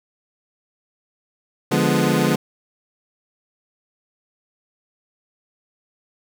25% pulse chord, D diminished seventh, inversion none, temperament equal, 146.83 / 174.61 / 207.7 / 246.9 Hz, D3 / F3 / Ab3 / Cb4, 0 / 0 / 0 / 0 cents, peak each -18 dBFS, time 1.71-2.36 s, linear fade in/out 10 ms, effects none

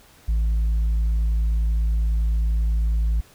sine tone, 55 Hz, A1, in tune, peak -15 dBFS, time 0.28-3.21 s, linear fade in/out 10 ms, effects tanh soft clip ceiling -17 dBFS + pink hiss -52 dBFS RMS until 3.34 s

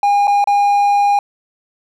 triangle tone with dropouts, 812 Hz, G#5, 39 cents flat, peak -8 dBFS, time 0.03-1.19 s, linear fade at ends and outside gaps 2 ms, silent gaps 0.272-0.278 / 0.442-0.473 s, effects none

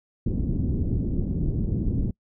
pink low-pass noise, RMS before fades -25 dBFS, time 0.26-2.11 s, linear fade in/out 5 ms, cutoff 310 Hz, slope 24 dB/octave, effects noise-tail reverb RT60 0.1 s tail -25 dB re dry

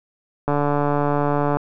click train, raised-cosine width 1 ms, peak -7 dBFS, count 159, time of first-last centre 0.48-1.57 s, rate 145 Hz, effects none

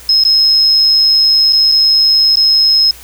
sine tone with dropouts, 5150 Hz, E8, 41 cents flat, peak -6 dBFS, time 0.09-2.91 s, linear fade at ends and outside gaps 2 ms, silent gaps 0.238-0.25 / 1.525-1.53 / 1.717-1.72 / 2.357-2.37 s, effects added 60 Hz sine -39 dBFS peak until 3.03 s + white hiss -36 dBFS RMS until 3.03 s

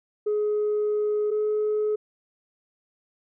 sine tone pair in turn, 420.5 / 424.9 Hz, G#4 / G#4, +22 / +40 cents, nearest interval unison, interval 18 cents, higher second, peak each -20 dBFS, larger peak neither, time 0.26-1.31 / 1.31-1.96 s, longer first, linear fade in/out 10 ms, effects tanh soft clip ceiling -19 dBFS

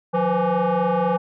sine tone with frequency modulation, 156 Hz, D#3, 5 cents sharp, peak -15 dBFS, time 0.13-1.18 s, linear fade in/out 20 ms, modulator 336 Hz, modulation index 2.6, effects tanh soft clip ceiling -16 dBFS

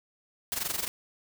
white noise with amplitude modulation, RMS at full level -29 dBFS, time 0.52-0.88 s, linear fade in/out 0 ms, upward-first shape sine, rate 22.8 Hz, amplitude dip 80%, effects none

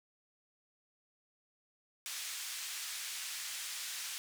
white band-pass noise, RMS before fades -42 dBFS, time 2.06-4.18 s, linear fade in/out 0 ms, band 1700 to 8400 Hz, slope 12 dB/octave, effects none

